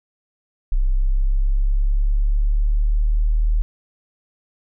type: linear sweep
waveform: sine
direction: up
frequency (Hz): 32.2 to 39.16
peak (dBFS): -14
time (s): 0.72-3.62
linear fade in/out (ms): 0
effects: none